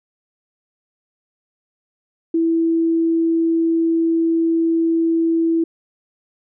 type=tone; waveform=sine; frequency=329.6 Hz; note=E4; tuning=in tune; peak=-14 dBFS; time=2.34-5.64 s; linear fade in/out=5 ms; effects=none